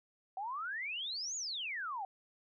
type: exponential two-way sweep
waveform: sine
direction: up then down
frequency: 740 to 6980 to 740 Hz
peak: -37 dBFS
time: 0.37-2.05 s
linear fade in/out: 2 ms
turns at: 1.36 s
effects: none